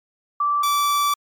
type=tone pair in turn; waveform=sine / 45% pulse; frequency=1165 / 1159.6 Hz; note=D6 / D6; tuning=-14 / -22 cents; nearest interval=unison; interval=8 cents; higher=first; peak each=-17 dBFS; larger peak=neither; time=0.4-0.63 / 0.63-1.14 s; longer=second; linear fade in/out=5 ms; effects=MP3 96 kbps